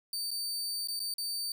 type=tone with dropouts; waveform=sawtooth; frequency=4599 Hz; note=D8; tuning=37 cents flat; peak=-30 dBFS; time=0.13-1.52 s; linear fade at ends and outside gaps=2 ms; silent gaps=0.307-0.313 / 0.874-0.884 / 0.994-1.001 / 1.14-1.182 s; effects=none